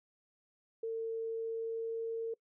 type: tone with pitch glide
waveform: sine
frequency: 451.9 to 454.8 Hz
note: A4 to A#4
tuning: +46 to -43 cents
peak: -34 dBFS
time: 0.83-2.34 s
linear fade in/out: 5 ms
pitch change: +11 cents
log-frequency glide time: 1.24-2.05 s
effects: noise-tail reverb RT60 0.1 s tail -24 dB re dry